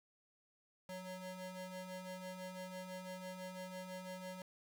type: ring-modulated tone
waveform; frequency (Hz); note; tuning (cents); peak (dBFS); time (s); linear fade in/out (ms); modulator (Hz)
30% pulse; 370; F#4; 0; -40; 0.89-4.42; 2; 188
effects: none